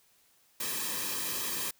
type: noise with comb filter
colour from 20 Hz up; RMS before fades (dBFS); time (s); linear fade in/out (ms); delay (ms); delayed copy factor
white; -34; 0.6-1.71; 5; 1.4; -0.7
effects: white hiss -66 dBFS RMS until 1.79 s